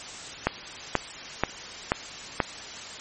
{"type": "click train", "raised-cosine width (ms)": 0.5, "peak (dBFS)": -5, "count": 5, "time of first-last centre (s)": [0.47, 2.402], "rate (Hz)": 2.07, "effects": ["white hiss -39 dBFS RMS until 3 s", "MP3 32 kbps"]}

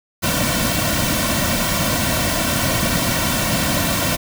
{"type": "noise with comb filter", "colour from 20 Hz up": "pink", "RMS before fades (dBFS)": -19, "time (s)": [0.22, 4.17], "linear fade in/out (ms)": 20, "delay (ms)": 2.4, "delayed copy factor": -0.8, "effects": []}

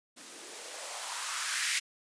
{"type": "noise with band-pass filter sweep", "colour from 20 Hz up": "violet", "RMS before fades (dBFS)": -36, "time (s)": [0.16, 1.8], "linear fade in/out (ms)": 20, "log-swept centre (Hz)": [240, 2200], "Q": 2.5, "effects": ["resampled to 22050 Hz"]}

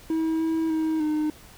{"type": "tone with pitch steps", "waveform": "triangle", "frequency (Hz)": [321.6, 323.4, 317, 305.4], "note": ["E4", "E4", "D#4", "D#4"], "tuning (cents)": [-43, -33, 32, -32], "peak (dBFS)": -20, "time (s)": [0.1, 1.3], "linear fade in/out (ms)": 2, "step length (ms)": 300, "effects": ["pink hiss -49 dBFS RMS until 1.57 s"]}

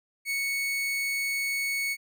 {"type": "tone", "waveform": "40% pulse", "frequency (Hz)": 2217, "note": "C#7", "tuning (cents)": 0, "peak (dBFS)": -26, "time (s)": [0.25, 1.97], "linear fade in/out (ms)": 50, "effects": []}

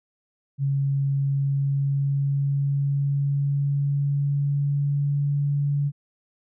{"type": "tone with pitch glide", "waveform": "sine", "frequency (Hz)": [138.59, 142.98], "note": ["C#3", "D3"], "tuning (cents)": [0, -46], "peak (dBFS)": -20, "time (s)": [0.58, 5.92], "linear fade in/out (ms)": 50, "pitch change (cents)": 54, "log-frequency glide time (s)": [1.21, 5.33], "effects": []}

